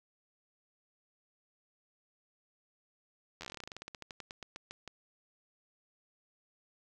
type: slowing click train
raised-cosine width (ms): 0.2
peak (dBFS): -26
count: 26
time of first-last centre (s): 3.41-4.877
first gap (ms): 11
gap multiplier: 1.12
effects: none